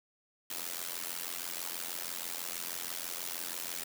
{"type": "noise with amplitude modulation", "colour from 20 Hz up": "white", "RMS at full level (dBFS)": -35, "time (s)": [0.5, 3.84], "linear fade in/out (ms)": 5, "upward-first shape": "sine", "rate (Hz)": 86.2, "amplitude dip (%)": 95, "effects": ["high-pass 200 Hz 12 dB/octave"]}